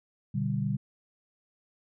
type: chord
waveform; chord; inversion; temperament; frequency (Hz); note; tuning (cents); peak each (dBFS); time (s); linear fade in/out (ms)
sine; G major; first; just; 122.5 / 147 / 196; B2 / D3 / G3; -14 / +2 / 0; -31; 0.34-0.77; 10
effects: none